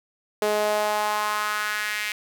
sawtooth tone with high-pass filter sweep, 210.6 Hz, G#3, 24 cents sharp, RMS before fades -25 dBFS, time 0.42-2.12 s, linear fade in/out 0 ms, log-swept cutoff 480 to 2200 Hz, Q 2.8, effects none

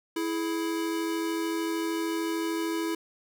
square tone pair together, 329.6 / 422.9 Hz, E4 / G#4, 0 / +31 cents, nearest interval major third, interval 431 cents, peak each -29 / -36 dBFS, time 0.16-2.95 s, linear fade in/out 5 ms, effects none

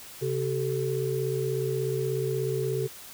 sine tone cluster, 133.7 / 382 / 438.6 Hz, C3 / G4 / A4, +38 / -45 / -6 cents, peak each -30 dBFS, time 0.21-2.88 s, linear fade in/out 20 ms, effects white hiss -45 dBFS RMS until 3.13 s

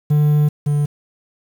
triangle tone pair in turn, 148.9 / 146.26 Hz, D3 / D3, +24 / -7 cents, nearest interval unison, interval 31 cents, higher first, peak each -9 / -12 dBFS, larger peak first, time 0.1-0.49 / 0.66-0.86 s, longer first, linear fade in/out 10 ms, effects 7-bit

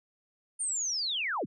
sine linear sweep, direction down, 9060 to 77.78 Hz, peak -29 dBFS, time 0.59-1.46 s, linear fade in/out 20 ms, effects none

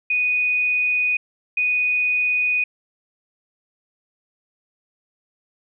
sine tone pair in turn, 2481 / 2481 Hz, D#7 / D#7, -6 / -6 cents, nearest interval unison, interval 0 cents, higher neither, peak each -17 dBFS, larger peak neither, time 0.1-1.17 / 1.57-2.64 s, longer neither, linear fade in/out 5 ms, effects none

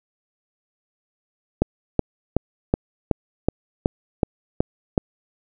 click train, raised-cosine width 2 ms, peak -3 dBFS, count 10, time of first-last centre 1.62-4.978 s, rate 2.68 Hz, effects none

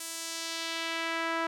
sawtooth tone with band-pass filter sweep, 329.6 Hz, E4, in tune, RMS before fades -34 dBFS, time 0-1.47 s, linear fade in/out 5 ms, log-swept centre 9500 to 1300 Hz, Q 1.1, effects none

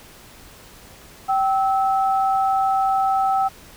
sine tone pair together, 774.2 / 1302 Hz, G5 / E6, -22 / -22 cents, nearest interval major sixth, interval 900 cents, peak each -17 / -24 dBFS, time 1.28-3.49 s, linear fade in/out 20 ms, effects pink hiss -45 dBFS RMS until 3.76 s

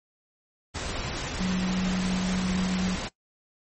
sine tone in noise, 185 Hz, F#3, in tune, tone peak -24 dBFS, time 1.39-2.96 s, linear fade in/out 20 ms, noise pink, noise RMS -32 dBFS, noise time 0.74-3.09 s, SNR +5 dB, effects noise-tail reverb RT60 0.1 s tail -19 dB re dry + MP3 32 kbps

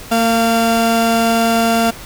35% pulse tone pair together, 227.7 / 690 Hz, A#3 / F5, -40 / -21 cents, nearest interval octave + perfect fifth, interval 1919 cents, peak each -13 dBFS, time 0.11-1.91 s, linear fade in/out 10 ms, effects pink hiss -34 dBFS RMS until 2.05 s

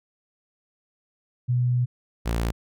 sine / sawtooth tone pair in turn, 123.47 / 57.3 Hz, B2 / A#1, 0 / -29 cents, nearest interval octave + minor second, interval 1329 cents, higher first, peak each -19 dBFS, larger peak neither, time 1.48-1.86 / 2.25-2.52 s, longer first, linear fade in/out 20 ms, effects none

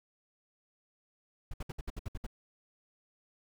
brown noise bursts, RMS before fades -37 dBFS, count 9, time 1.51-2.266 s, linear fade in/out 5 ms, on 28 ms, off 63 ms, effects none

